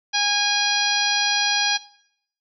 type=harmonic tone; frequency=820 Hz; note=G#5; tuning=22 cents flat; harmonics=1 / 2 / 3 / 4 / 5 / 6 / 7; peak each=-26 / -26 / -26 / -26 / -26 / -26 / -26 dBFS; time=0.13-1.78 s; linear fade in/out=20 ms; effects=noise-tail reverb RT60 0.7 s tail -20 dB re dry